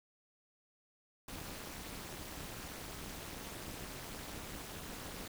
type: noise with amplitude modulation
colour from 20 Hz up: pink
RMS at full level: -42 dBFS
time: 1.28-5.28 s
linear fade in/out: 5 ms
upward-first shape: sine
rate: 232 Hz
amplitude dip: 100%
effects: none